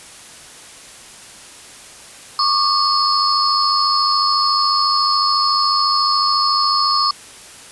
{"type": "tone cluster", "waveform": "sine", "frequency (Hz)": [1105, 1199, 4404, 5090], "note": ["C#6", "D6", "C#8", "D#8"], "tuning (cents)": [-6, 36, -12, 39], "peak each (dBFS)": -19, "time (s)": [2.39, 7.11], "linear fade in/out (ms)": 2, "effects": ["white hiss -39 dBFS RMS until 7.71 s", "resampled to 24000 Hz"]}